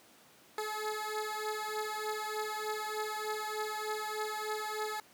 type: beating tone pair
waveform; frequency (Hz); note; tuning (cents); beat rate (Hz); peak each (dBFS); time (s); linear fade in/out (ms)
15% pulse; 426.9 / 430.2; G#4 / A4; +48 / -39; 3.3; -31 / -32; 0.58-5; 2
effects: pink hiss -60 dBFS RMS until 5.13 s + high-pass 200 Hz 12 dB/octave